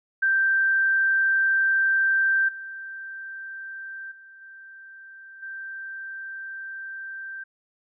sine tone with level steps, 1568 Hz, G6, in tune, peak -18 / -34 / -45 / -42 / -33 dBFS, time 0.22-7.44 s, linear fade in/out 10 ms, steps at 2.48 / 4.11 / 4.41 / 5.42 s, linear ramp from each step 10 ms, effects none

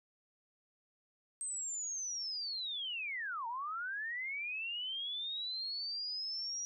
sine linear two-way sweep, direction down then up, 8372 to 895 to 5780 Hz, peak -37 dBFS, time 1.41-6.65 s, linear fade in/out 0 ms, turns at 3.47 s, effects none

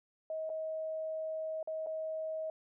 sine tone with dropouts, 634 Hz, D#5, 32 cents sharp, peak -35 dBFS, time 0.3-2.5 s, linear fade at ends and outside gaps 2 ms, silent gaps 0.494-0.5 / 1.629-1.674 / 1.863-1.869 s, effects none

